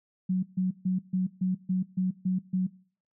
sine tone bursts, 185 Hz, F#3, in tune, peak -23 dBFS, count 9, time 0.29-2.67 s, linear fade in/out 10 ms, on 140 ms, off 140 ms, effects noise-tail reverb RT60 0.5 s tail -22 dB re dry

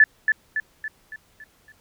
sine tone with echo, 1740 Hz, A6, 20 cents flat, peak -9 dBFS, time 0-0.04 s, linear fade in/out 2 ms, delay 280 ms, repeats 6, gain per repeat -6 dB, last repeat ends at 1.72 s, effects pink hiss -60 dBFS RMS until 1.8 s

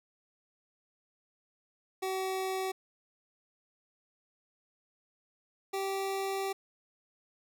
25% pulse tone pair in turn, 378.8 / 389 Hz, F#4 / G4, +41 / -13 cents, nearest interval unison, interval 46 cents, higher second, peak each -28 dBFS, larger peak neither, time 2.02-2.72 / 5.73-6.53 s, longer second, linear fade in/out 10 ms, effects none

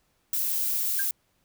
violet noise, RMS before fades -27 dBFS, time 0.33-1.11 s, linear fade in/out 2 ms
sine tone with exponential decay, 1598 Hz, G6, 33 cents sharp, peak -25 dBFS, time 0.99-1.08 s, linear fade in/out 5 ms, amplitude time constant 18 ms
effects pink hiss -70 dBFS RMS until 1.44 s

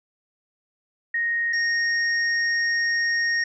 sine / square tone pair in turn, 1866 / 1858 Hz, A#6 / A#6, +1 / -6 cents, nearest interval unison, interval 7 cents, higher first, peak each -21 dBFS, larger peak neither, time 1.14-1.53 / 1.53-3.44 s, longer second, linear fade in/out 5 ms, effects resampled to 16000 Hz

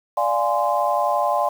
sine chord, D half-diminished seventh, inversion none, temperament equal with one note detuned, 587.3 / 698.5 / 830.6 / 1038.7 Hz, D5 / F5 / Ab5 / C6, 0 / 0 / 0 / -13 cents, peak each -23 dBFS, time 0.17-1.49 s, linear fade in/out 5 ms, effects 7-bit

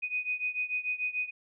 sine beating tone pair, 2489 / 2495.8 Hz, D#7 / D#7, 0 / +5 cents, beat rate 6.8 Hz, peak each -32 / -34 dBFS, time 0.02-1.31 s, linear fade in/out 20 ms, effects none

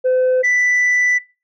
sine tone pair in turn, 511 / 1981.2 Hz, C5 / B6, -41 / +5 cents, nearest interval octave + major seventh, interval 2346 cents, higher second, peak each -10 dBFS, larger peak neither, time 0.04-0.43 / 0.43-1.19 s, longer second, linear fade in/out 20 ms, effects noise-tail reverb RT60 0.3 s tail -20 dB re dry + tanh soft clip ceiling -11 dBFS

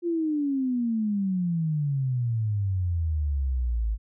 sine exponential sweep, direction down, 351.2 to 51.91 Hz, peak -23 dBFS, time 0.02-3.98 s, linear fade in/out 50 ms, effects none

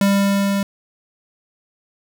square tone with level ramp, 198.6 Hz, G3, 23 cents sharp, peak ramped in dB -13 to -18 dBFS, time 0.01-0.63 s, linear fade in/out 2 ms, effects none

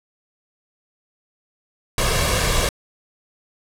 pink noise with comb filter, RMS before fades -19 dBFS, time 1.98-2.69 s, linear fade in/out 2 ms, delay 1.8 ms, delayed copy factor +0.6, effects low-pass 11000 Hz 12 dB/octave

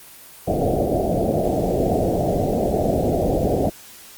white low-pass noise, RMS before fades -20 dBFS, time 0.47-3.7 s, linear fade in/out 10 ms, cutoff 740 Hz, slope 96 dB/octave, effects white hiss -43 dBFS RMS until 4.17 s + Opus 24 kbps

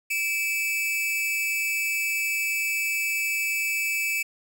45% pulse tone pair together, 2322 / 2611 Hz, D7 / E7, -20 / -17 cents, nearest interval major second, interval 203 cents, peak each -27 dBFS, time 0.1-4.23 s, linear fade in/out 10 ms, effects none

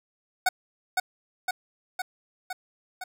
25% pulse tone with echo, 740 Hz, F#5, in tune, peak -15 dBFS, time 0.46-0.49 s, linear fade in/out 5 ms, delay 510 ms, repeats 5, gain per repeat -3 dB, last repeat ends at 3.04 s, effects none

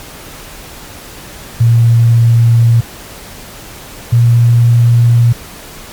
sine tone pair in turn, 116.54 / 118.44 Hz, A#2 / A#2, 0 / +28 cents, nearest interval unison, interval 28 cents, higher second, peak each -4 dBFS, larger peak neither, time 1.6-2.81 / 4.12-5.33 s, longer neither, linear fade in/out 10 ms, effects pink hiss -31 dBFS RMS until 5.92 s + MP3 96 kbps

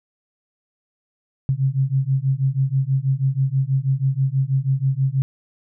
sine beating tone pair, 131.4 / 137.6 Hz, C3 / C#3, +8 / -12 cents, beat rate 6.2 Hz, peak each -20 dBFS, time 1.49-5.22 s, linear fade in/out 0 ms, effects none

